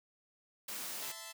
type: high-pass noise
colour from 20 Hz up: white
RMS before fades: -42 dBFS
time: 0.68-1.12 s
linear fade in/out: 5 ms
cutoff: 150 Hz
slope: 24 dB/octave
type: chord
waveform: 5% pulse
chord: A minor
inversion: second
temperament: equal with one note detuned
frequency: 659.3 / 880 / 1028.5 Hz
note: E5 / A5 / C6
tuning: 0 / 0 / -30 cents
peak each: -38 dBFS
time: 1.01-1.33 s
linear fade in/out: 20 ms
effects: none